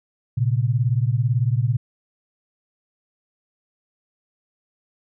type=beating tone pair; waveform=sine; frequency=115.3 / 133.3 Hz; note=A#2 / C3; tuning=-19 / +33 cents; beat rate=18 Hz; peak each=-19 / -21 dBFS; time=0.37-1.77 s; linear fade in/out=10 ms; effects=none